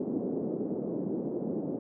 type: band-pass noise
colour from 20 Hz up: pink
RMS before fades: -33 dBFS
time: 0-1.79 s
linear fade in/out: 5 ms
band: 200 to 460 Hz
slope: 24 dB/octave
effects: none